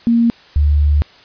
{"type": "tone pair in turn", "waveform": "sine", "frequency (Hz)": [233.1, 73.42], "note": ["A#3", "D2"], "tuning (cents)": [0, 0], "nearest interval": "octave + minor sixth", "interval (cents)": 2000, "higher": "first", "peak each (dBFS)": -9, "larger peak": "neither", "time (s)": [[0.07, 0.3], [0.56, 1.02]], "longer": "second", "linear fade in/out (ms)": 0, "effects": ["white hiss -44 dBFS RMS until 1.24 s", "resampled to 11025 Hz"]}